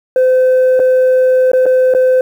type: tone with dropouts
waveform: sine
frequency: 513 Hz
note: C5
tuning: 34 cents flat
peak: -4 dBFS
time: 0.16-2.21 s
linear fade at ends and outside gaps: 2 ms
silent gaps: 0.794-0.799 / 1.517-1.533 / 1.657-1.663 / 1.939-1.948 s
effects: tanh soft clip ceiling -6 dBFS + 7-bit